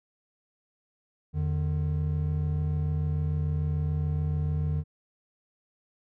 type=tone pair together; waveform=triangle; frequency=83.7 / 150.52 Hz; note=E2 / D3; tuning=+27 / +43 cents; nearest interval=minor seventh; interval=1016 cents; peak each=-26 dBFS; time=1.33-4.84 s; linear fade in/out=50 ms; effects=none